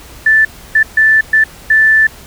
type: tone bursts at uneven times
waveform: sine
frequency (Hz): 1760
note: A6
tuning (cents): 0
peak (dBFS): -5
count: 5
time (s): 0.26-0.45 / 0.75-0.83 / 0.97-1.21 / 1.33-1.44 / 1.7-2.07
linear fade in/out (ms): 5
effects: added 60 Hz sine -40 dBFS peak until 2.26 s + pink hiss -36 dBFS RMS until 2.26 s